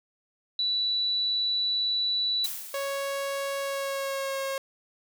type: tone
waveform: sine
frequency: 3951 Hz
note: B7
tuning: in tune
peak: -24 dBFS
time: 0.59-2.46 s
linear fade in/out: 2 ms
type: noise with exponential decay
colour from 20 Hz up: blue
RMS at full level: -32 dBFS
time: 2.44-3.41 s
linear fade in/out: 2 ms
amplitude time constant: 210 ms
type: tone with pitch glide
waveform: sawtooth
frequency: 554 to 542.3 Hz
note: C#5 to C#5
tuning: -1 to -38 cents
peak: -25 dBFS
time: 2.74-4.58 s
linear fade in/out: 2 ms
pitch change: -37 cents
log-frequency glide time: 3.61-4.4 s
effects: none